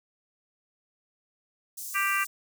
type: high-pass noise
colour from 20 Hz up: pink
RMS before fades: -38 dBFS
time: 1.77-2.27 s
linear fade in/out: 10 ms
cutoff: 6500 Hz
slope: 24 dB/octave
type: harmonic tone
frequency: 393.7 Hz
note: G4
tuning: 8 cents sharp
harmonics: 3 / 4 / 5 / 6 / 7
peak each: -29 / -30 / -31 / -32 / -32 dBFS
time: 1.94-2.25 s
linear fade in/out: 20 ms
effects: none